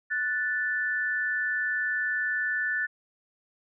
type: tone pair together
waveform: sine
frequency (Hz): 1480 / 1760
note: F#6 / A6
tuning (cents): 0 / 0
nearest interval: minor third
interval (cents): 300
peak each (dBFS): -30 / -27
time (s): 0.1-2.87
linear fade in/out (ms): 20
effects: none